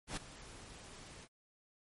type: noise with ADSR envelope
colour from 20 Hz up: pink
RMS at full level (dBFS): -38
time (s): 0.07-1.28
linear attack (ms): 100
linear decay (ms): 6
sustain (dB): -15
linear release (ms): 50
effects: MP3 48 kbps